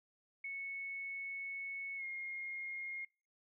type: tone with pitch glide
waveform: sine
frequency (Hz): 2207 to 2139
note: C#7 to C7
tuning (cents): -8 to +38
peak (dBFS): -40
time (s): 0.44-3.05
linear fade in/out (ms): 5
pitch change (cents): -54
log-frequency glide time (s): 1.97-2.04
effects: noise-tail reverb RT60 0.4 s tail -26 dB re dry